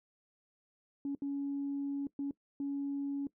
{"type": "tone bursts at uneven times", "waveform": "sine", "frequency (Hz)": 280.4, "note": "C#4", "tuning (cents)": 20, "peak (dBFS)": -32, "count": 4, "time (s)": [[1.05, 1.15], [1.22, 2.07], [2.19, 2.31], [2.6, 3.27]], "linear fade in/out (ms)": 2, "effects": ["noise-tail reverb RT60 0.1 s tail -20 dB re dry", "tanh soft clip ceiling -29 dBFS"]}